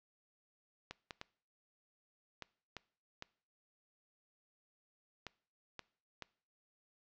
clicks, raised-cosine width 0.2 ms, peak -26 dBFS, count 9, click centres 0.91 / 1.108 / 1.214 / 2.423 / 2.767 / 3.224 / 5.267 / 5.793 / 6.223 s, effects noise-tail reverb RT60 0.5 s tail -22 dB re dry + low-pass 5000 Hz 12 dB/octave

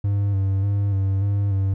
triangle tone with vibrato, 98.8 Hz, G2, 14 cents sharp, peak -16 dBFS, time 0.04-1.74 s, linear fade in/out 5 ms, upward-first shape square, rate 1.7 Hz, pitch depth 32 cents each way, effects none

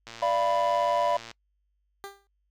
click train, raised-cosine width 0.2 ms, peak -24 dBFS, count 144, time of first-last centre 0.07-1.313 s, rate 115 Hz
triangle chord, B diminished, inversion first, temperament equal with one note detuned, 587.3 / 685.7 / 987.8 Hz, D5 / F5 / B5, 0 / -32 / 0 cents, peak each -25 dBFS, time 0.22-1.17 s, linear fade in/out 5 ms
15% pulse tone with exponential decay, 397.5 Hz, G4, 24 cents sharp, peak -28 dBFS, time 2.04-2.27 s, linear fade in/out 0 ms, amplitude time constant 50 ms
effects noise-tail reverb RT60 0.1 s tail -24 dB re dry + added 50 Hz sine -70 dBFS peak until 2.5 s

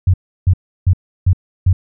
sine tone bursts, 91.8 Hz, F#2, 13 cents flat, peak -7 dBFS, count 5, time 0.07-1.73 s, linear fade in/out 5 ms, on 68 ms, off 330 ms, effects none

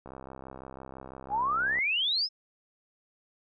click train, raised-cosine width 1 ms, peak -29 dBFS, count 115, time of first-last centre 0.06-1.787 s, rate 66 Hz
sine exponential sweep, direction up, 776 to 5330 Hz, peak -25 dBFS, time 1.29-2.29 s, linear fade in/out 50 ms
effects none

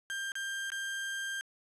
35% pulse tone with dropouts, 1589 Hz, G6, 23 cents sharp, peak -33 dBFS, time 0.1-1.41 s, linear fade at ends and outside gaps 0 ms, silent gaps 0.319-0.354 / 0.702-0.719 s, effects resampled to 24000 Hz + 12-bit

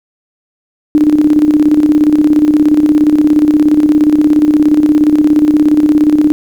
sine tone with tremolo, 301.2 Hz, D4, 44 cents sharp, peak -3 dBFS, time 0.95-6.32 s, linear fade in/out 0 ms, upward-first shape square, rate 17 Hz, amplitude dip 55%, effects 7-bit

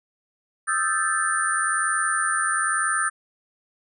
sine tone cluster, 1247 / 1328 / 1562 / 1748 / 9150 Hz, D#6 / E6 / G6 / A6 / D9, +3 / +12 / -7 / -12 / -46 cents, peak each -27 dBFS, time 0.67-3.1 s, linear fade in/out 20 ms, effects none

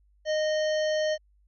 harmonic tone, 617 Hz, D#5, 15 cents flat, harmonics 1 / 3 / 5 / 7 / 9 / 10, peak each -24 / -35 / -38 / -42 / -44 / -45 dBFS, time 0.25-1.18 s, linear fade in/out 50 ms, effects added 50 Hz sine -60 dBFS peak until 1.47 s

